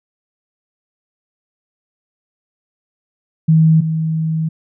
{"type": "tone pair in turn", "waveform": "sine", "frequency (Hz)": [159.7, 159.7], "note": ["D#3", "D#3"], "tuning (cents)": [45, 45], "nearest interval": "unison", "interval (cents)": 0, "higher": "neither", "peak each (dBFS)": [-7, -15], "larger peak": "first", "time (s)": [[3.48, 3.81], [3.81, 4.49]], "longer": "second", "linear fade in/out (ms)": 10, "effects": []}